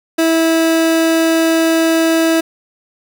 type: tone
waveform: 30% pulse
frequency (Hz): 326.3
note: E4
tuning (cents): -18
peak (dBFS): -8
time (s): 0.18-2.41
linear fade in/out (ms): 10
effects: none